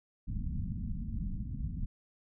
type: low-pass noise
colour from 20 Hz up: pink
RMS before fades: -36 dBFS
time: 0.27-1.86 s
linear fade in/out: 10 ms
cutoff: 230 Hz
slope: 48 dB/octave
effects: none